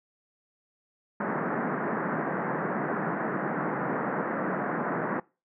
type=band-pass noise; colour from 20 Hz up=pink; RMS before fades=-30 dBFS; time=1.2-5.2 s; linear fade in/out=5 ms; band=150 to 1800 Hz; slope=48 dB/octave; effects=noise-tail reverb RT60 0.3 s tail -23 dB re dry